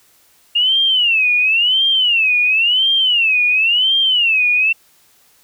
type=tone with vibrato; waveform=sine; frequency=2794 Hz; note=F7; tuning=in tune; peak=-11 dBFS; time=0.55-4.73 s; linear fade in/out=10 ms; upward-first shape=sine; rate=0.95 Hz; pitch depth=230 cents each way; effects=white hiss -53 dBFS RMS until 5.43 s